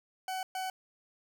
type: tone bursts at uneven times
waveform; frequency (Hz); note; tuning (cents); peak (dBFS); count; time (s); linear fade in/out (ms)
40% pulse; 752; F#5; +28; -33; 2; 0.28-0.43 / 0.55-0.7; 2
effects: none